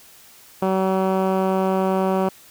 10% pulse tone with low-pass filter, 189.6 Hz, F#3, 43 cents sharp, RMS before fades -20 dBFS, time 0.62-2.29 s, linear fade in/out 5 ms, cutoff 1200 Hz, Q 0.54, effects white hiss -48 dBFS RMS until 2.5 s

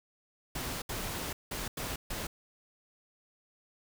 pink noise bursts at uneven times, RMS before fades -37 dBFS, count 5, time 0.55-0.82 / 0.89-1.33 / 1.51-1.68 / 1.77-1.96 / 2.1-2.27 s, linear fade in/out 5 ms, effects none

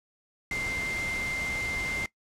sine tone in noise, 2093 Hz, C7, in tune, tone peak -30 dBFS, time 0.51-2.06 s, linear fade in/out 2 ms, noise pink, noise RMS -37 dBFS, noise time 0.51-2.06 s, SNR +4 dB, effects noise-tail reverb RT60 0.1 s tail -19 dB re dry + low-pass 9000 Hz 12 dB/octave

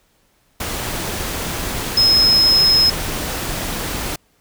sine tone in noise, 5140 Hz, E8, 45 cents flat, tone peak -10 dBFS, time 1.97-2.9 s, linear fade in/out 5 ms, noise pink, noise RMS -24 dBFS, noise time 0.6-4.16 s, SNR +11 dB, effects pink hiss -60 dBFS RMS until 4.4 s

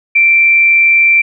sine tone with amplitude modulation, 2349 Hz, D7, in tune, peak -4 dBFS, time 0.15-1.22 s, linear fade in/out 10 ms, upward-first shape sine, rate 160 Hz, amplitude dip 25%, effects none

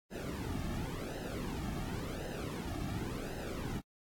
brown noise with flanger, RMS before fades -39 dBFS, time 0.1-3.82 s, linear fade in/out 50 ms, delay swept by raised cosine 0.87 to 2.07 ms, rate 0.92 Hz, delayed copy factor -0.8, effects AAC 64 kbps

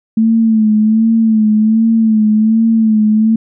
sine tone with vibrato, 220 Hz, A3, in tune, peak -7 dBFS, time 0.17-3.36 s, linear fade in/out 5 ms, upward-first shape sine, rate 1.3 Hz, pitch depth 52 cents each way, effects none

